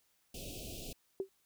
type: band-stop noise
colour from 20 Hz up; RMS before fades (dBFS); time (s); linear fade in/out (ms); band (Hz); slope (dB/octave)
pink; -45; 0.34-0.93; 5; 720 to 2500; 96
type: tone with exponential decay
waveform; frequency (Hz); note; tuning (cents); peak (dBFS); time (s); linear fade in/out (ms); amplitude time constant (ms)
sine; 386.2; G4; -26; -29; 1.2-1.29; 1; 19
effects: white hiss -74 dBFS RMS until 1.45 s